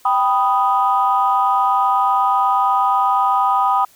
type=chord; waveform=sine; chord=G augmented; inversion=none; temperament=equal; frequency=784 / 987.8 / 1244.5 Hz; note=G5 / B5 / D#6; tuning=0 / 0 / 0 cents; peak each=-17 dBFS; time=0.05-3.85 s; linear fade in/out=5 ms; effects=tanh soft clip ceiling -4 dBFS + white hiss -51 dBFS RMS until 3.95 s